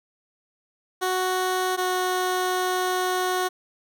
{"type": "tone pair in turn", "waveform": "15% pulse", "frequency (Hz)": [370, 367.2], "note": ["F#4", "F#4"], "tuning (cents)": [0, -13], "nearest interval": "unison", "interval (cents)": 13, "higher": "first", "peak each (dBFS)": [-16, -16], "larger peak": "neither", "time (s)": [[1.01, 1.77], [1.77, 3.49]], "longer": "second", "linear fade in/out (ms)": 20, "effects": []}